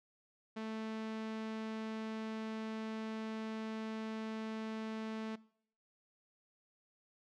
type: tone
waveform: sawtooth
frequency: 220.1 Hz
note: A3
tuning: 1 cent sharp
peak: -36 dBFS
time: 0.56-5.36 s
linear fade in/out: 10 ms
effects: noise-tail reverb RT60 0.6 s tail -21 dB re dry + low-pass 4000 Hz 12 dB/octave